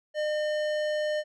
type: tone with tanh clipping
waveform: sine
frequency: 606 Hz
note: D#5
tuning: 46 cents flat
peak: -28 dBFS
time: 0.14-1.24 s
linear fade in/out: 50 ms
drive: 16 dB
effects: none